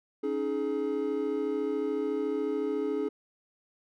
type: chord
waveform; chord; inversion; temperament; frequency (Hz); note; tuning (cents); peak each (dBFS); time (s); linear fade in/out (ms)
triangle; C# suspended second; none; equal with one note detuned; 277.2 / 311.1 / 422.3; C#4 / D#4 / G#4; 0 / 0 / +29; -32 / -32 / -28; 0.23-3.09; 10
effects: none